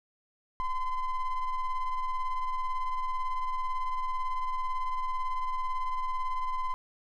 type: ring-modulated tone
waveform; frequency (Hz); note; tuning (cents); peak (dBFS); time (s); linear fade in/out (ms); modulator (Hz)
triangle; 516; C5; -24; -23; 0.6-6.74; 0; 507
effects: none